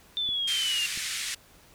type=linear sweep; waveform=sine; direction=down; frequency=3581 to 2760 Hz; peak=-26 dBFS; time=0.17-0.86 s; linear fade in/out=0 ms
type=clicks; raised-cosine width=3 ms; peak=-32 dBFS; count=2; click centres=0.29 / 0.975 s
type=band-pass noise; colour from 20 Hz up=pink; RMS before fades=-33 dBFS; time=0.47-1.35 s; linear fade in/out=10 ms; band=1900 to 10000 Hz; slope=24 dB/octave
effects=pink hiss -56 dBFS RMS until 1.74 s